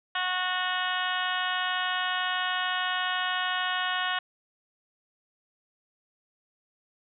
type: harmonic tone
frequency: 366.3 Hz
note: F#4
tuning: 17 cents flat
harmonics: 2 / 3 / 4 / 5 / 6 / 7 / 8 / 9 / 10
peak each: -34 / -33 / -32 / -33 / -44 / -41 / -34 / -38 / -41 dBFS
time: 0.15-4.19 s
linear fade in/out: 5 ms
effects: none